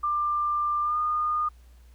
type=tone with pitch glide; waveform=sine; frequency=1190 to 1221.3 Hz; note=D6 to D#6; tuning=+22 to -33 cents; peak=-23 dBFS; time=0.03-1.49 s; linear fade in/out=10 ms; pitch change=+45 cents; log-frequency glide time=0.82-0.98 s; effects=added 60 Hz sine -49 dBFS peak until 1.94 s + pink hiss -64 dBFS RMS until 1.94 s